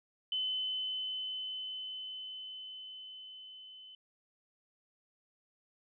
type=tone with level ramp; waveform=sine; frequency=3035 Hz; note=F#7; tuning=43 cents sharp; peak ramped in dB=-31 to -50 dBFS; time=0.32-3.95 s; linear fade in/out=2 ms; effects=none